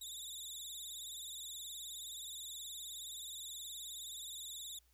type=tone with vibrato; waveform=20% pulse; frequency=3660 Hz; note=A#7; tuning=32 cents flat; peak=-39 dBFS; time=0.01-4.79 s; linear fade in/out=5 ms; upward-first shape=sine; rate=19 Hz; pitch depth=97 cents each way; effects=added 60 Hz sine -70 dBFS peak until 4.93 s + white hiss -75 dBFS RMS until 4.93 s